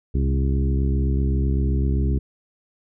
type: harmonic tone with a mistuned harmonic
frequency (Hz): 67.8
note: C#2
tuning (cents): -38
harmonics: 1 / 2 / 3 / 4 / 5 / 6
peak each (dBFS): -19 / -25 / -29 / -31 / -33 / -35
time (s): 0.14-2.19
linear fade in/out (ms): 10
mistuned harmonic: 2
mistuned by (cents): -37
effects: none